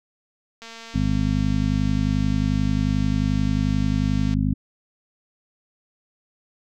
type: click train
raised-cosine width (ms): 0.2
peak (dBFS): -23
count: 849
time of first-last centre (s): 0.62-4.339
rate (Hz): 228
type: harmonic tone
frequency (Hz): 51.3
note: G#1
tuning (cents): -21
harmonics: 1 / 2 / 3 / 4 / 5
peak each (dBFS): -25 / -25 / -25 / -25 / -25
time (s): 0.94-4.54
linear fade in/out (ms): 10
effects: none